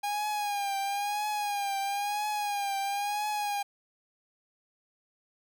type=tone with vibrato; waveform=45% pulse; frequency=815 Hz; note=G#5; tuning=33 cents flat; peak=-29 dBFS; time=0.03-3.63 s; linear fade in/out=10 ms; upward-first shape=triangle; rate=1 Hz; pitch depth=66 cents each way; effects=none